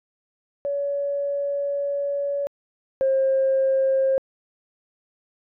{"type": "tone pair in turn", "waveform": "sine", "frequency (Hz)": [566, 534.2], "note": ["C#5", "C5"], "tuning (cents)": [36, 36], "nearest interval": "minor second", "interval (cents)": 100, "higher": "first", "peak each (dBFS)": [-22, -16], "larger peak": "second", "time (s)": [[0.65, 2.47], [3.01, 4.18]], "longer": "first", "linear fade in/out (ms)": 0, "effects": ["tanh soft clip ceiling -13 dBFS"]}